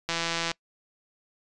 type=click train; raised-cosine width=0.2 ms; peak=-11 dBFS; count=72; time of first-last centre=0.09-0.515 s; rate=167 Hz; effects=noise-tail reverb RT60 0.1 s tail -24 dB re dry + resampled to 24000 Hz